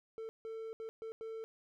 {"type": "tone bursts at uneven times", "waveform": "triangle", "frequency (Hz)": 446.7, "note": "A4", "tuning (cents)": 26, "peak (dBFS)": -39, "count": 5, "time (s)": [[0.18, 0.29], [0.45, 0.73], [0.8, 0.89], [1.02, 1.12], [1.21, 1.44]], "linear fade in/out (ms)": 0, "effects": []}